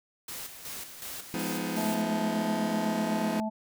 white noise with tremolo, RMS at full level -39 dBFS, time 0.28-2.02 s, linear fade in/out 5 ms, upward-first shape square, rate 2.7 Hz, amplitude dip 55%
sawtooth chord, F half-diminished seventh, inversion none, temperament just, 174.61 / 209.5 / 251.4 / 314.3 Hz, F3 / Ab3 / Cb4 / Eb4, 0 / +15 / +31 / +18 cents, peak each -32 dBFS, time 1.34-3.4 s, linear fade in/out 0 ms
harmonic tone, 217.5 Hz, A3, 20 cents flat, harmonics 1 / 3 / 4, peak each -30 / -35 / -36 dBFS, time 1.76-3.5 s, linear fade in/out 20 ms
effects none

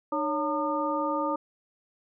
harmonic tone with a mistuned harmonic, 303.2 Hz, D#4, 45 cents flat, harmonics 1 / 2 / 3 / 4, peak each -31 / -31 / -31 / -31 dBFS, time 0.12-1.36 s, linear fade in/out 5 ms, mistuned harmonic 2, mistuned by -140 cents, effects none

